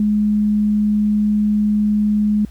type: tone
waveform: sine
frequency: 209.8 Hz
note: G#3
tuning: 18 cents sharp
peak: -13 dBFS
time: 0-2.45 s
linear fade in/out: 2 ms
effects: added 60 Hz sine -35 dBFS peak until 2.5 s + pink hiss -52 dBFS RMS until 2.5 s